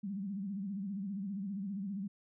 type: tone with vibrato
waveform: sine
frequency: 197 Hz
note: G3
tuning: 9 cents sharp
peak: -36 dBFS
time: 0.03-2.08 s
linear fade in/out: 10 ms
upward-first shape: sine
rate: 15 Hz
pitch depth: 110 cents each way
effects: none